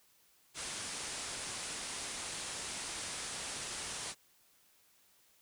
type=low-pass noise; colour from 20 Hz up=white; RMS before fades=-42 dBFS; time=0.54-4.15 s; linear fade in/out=50 ms; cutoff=10000 Hz; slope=96 dB/octave; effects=white hiss -68 dBFS RMS until 5.41 s